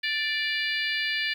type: harmonic tone with a mistuned harmonic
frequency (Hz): 587.3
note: D5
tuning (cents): 0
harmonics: 3 / 4 / 5 / 6 / 7 / 8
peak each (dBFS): -29 / -31 / -33 / -35 / -36 / -37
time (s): 0.03-1.34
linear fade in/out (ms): 10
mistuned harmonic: 5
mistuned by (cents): -21
effects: 9-bit